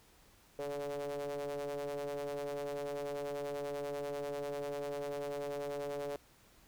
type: ring-modulated tone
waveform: square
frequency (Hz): 72.3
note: D2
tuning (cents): -27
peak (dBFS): -35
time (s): 0.59-6.16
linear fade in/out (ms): 0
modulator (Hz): 501
effects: pink hiss -64 dBFS RMS until 6.67 s